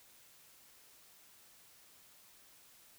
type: silence
effects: white hiss -62 dBFS RMS until 2.98 s